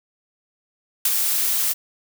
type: noise with ADSR envelope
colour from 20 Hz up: blue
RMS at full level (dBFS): -17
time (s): 1.05-1.74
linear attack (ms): 4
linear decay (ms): 38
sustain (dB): -4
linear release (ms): 25
effects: none